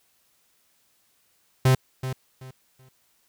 45% pulse tone with echo, 130 Hz, C3, 11 cents flat, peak -15 dBFS, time 1.65-1.75 s, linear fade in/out 5 ms, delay 380 ms, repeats 3, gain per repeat -12 dB, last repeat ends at 2.89 s, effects white hiss -66 dBFS RMS until 3.28 s

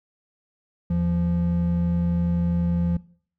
triangle tone pair together, 80.5 / 172.46 Hz, E2 / F3, -41 / -21 cents, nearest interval octave + minor second, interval 1320 cents, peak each -25 / -19 dBFS, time 0.9-2.97 s, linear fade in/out 5 ms, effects noise-tail reverb RT60 0.5 s tail -20 dB re dry

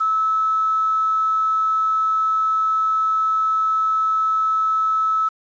sine tone with quantisation, 1302 Hz, E6, 22 cents flat, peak -16 dBFS, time 0-5.29 s, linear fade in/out 10 ms, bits 7, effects resampled to 16000 Hz

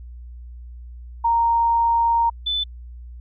sine tone pair in turn, 929 / 3507 Hz, A#5 / A7, -6 / -6 cents, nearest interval octave + major seventh, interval 2300 cents, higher second, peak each -15 / -20 dBFS, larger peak first, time 1.24-2.3 / 2.46-2.64 s, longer first, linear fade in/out 10 ms, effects added 60 Hz sine -35 dBFS peak until 3.2 s

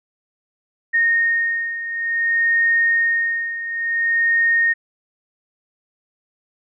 sine beating tone pair, 1848 / 1848.56 Hz, A#6 / A#6, -16 / -15 cents, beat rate 0.56 Hz, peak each -22 / -17 dBFS, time 0.93-4.74 s, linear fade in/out 20 ms, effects none

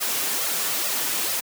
white noise with flanger, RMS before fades -25 dBFS, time 0-1.41 s, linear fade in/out 20 ms, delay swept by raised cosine 1.5 to 7.4 ms, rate 2.3 Hz, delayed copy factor +0.95, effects high-pass 200 Hz 12 dB/octave

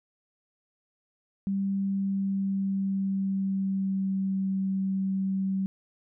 sine tone with pitch glide, 196 to 192.19 Hz, G3 to G3, 0 to -34 cents, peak -25 dBFS, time 1.47-5.66 s, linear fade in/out 0 ms, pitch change -34 cents, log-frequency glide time 1.74-4.5 s, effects none

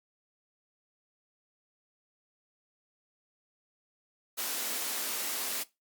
white high-pass noise, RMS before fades -34 dBFS, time 4.37-5.64 s, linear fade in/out 20 ms, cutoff 210 Hz, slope 48 dB/octave, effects noise-tail reverb RT60 0.2 s tail -18 dB re dry + Opus 48 kbps

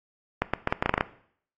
clicks, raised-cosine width 0.5 ms, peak -7 dBFS, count 10, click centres 0.42 / 0.536 / 0.674 / 0.725 / 0.825 / 0.86 / 0.894 / 0.94 / 0.979 / 1.009 s, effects noise-tail reverb RT60 0.6 s tail -17 dB re dry + AAC 32 kbps

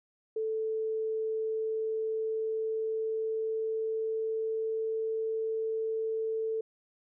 sine tone with pitch glide, 440 to 443.6 Hz, A4 to A4, 0 to +14 cents, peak -29 dBFS, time 0.36-6.61 s, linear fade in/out 5 ms, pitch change +14 cents, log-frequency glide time 1.19-5.09 s, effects none

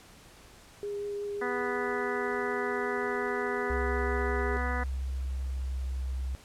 sine tone with vibrato, 407.9 Hz, G#4, 31 cents flat, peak -32 dBFS, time 0.83-4.57 s, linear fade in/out 0 ms, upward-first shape triangle, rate 5.5 Hz, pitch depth 10 cents each way
harmonic tone, 246.9 Hz, B3, in tune, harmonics 1 / 2 / 3 / 4 / 5 / 6 / 7 / 8, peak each -39 / -39 / -39 / -39 / -39 / -39 / -39 / -39 dBFS, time 1.41-4.84 s, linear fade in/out 10 ms
sine tone with pitch glide, 67 to 65.09 Hz, C2 to C2, +42 to -8 cents, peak -30 dBFS, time 3.7-6.35 s, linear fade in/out 0 ms, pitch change -50 cents, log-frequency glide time 3.84-6.05 s
effects pink hiss -54 dBFS RMS until 6.44 s + low-pass 11000 Hz 12 dB/octave

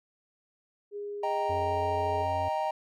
sine tone with pitch glide, 409.6 to 419.7 Hz, G#4 to G#4, -24 to +18 cents, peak -34 dBFS, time 0.91-2.26 s, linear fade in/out 50 ms, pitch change +42 cents, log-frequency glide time 1.56-1.84 s
triangle chord, Eb major, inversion none, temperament equal, 622.3 / 784 / 932.3 Hz, Eb5 / G5 / Bb5, 0 / 0 / 0 cents, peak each -30 dBFS, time 1.23-2.71 s, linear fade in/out 5 ms
harmonic tone, 90.7 Hz, F#2, 34 cents flat, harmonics 1 / 3 / 5 / 6, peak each -35 / -45 / -49 / -51 dBFS, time 1.49-2.49 s, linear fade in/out 10 ms
effects none

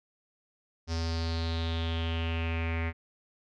square tone with low-pass filter sweep, 82.41 Hz, E2, in tune, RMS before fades -31 dBFS, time 0.87-2.93 s, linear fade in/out 50 ms, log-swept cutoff 5400 to 2100 Hz, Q 5.4, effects none

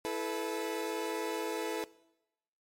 30% pulse chord, E suspended fourth, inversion none, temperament equal with one note detuned, 329.6 / 434.2 / 493.9 Hz, E4 / A4 / B4, 0 / -23 / 0 cents, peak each -36 / -34 / -36 dBFS, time 0.05-1.84 s, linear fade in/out 0 ms, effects noise-tail reverb RT60 0.9 s tail -20 dB re dry + MP3 64 kbps

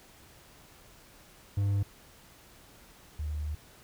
triangle / sine tone pair in turn, 100.1 / 75.36 Hz, G2 / D2, +37 / +45 cents, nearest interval perfect fourth, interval 492 cents, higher first, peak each -23 / -31 dBFS, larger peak first, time 1.57-1.83 / 3.19-3.55 s, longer second, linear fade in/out 5 ms, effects pink hiss -56 dBFS RMS until 3.83 s

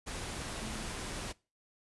sine tone in noise, 218.6 Hz, A3, 11 cents flat, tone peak -43 dBFS, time 0.61-0.84 s, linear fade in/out 20 ms, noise pink, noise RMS -40 dBFS, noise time 0.06-1.33 s, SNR -6 dB, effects noise-tail reverb RT60 0.3 s tail -22 dB re dry + resampled to 24000 Hz

